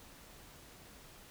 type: silence
effects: pink hiss -56 dBFS RMS until 1.3 s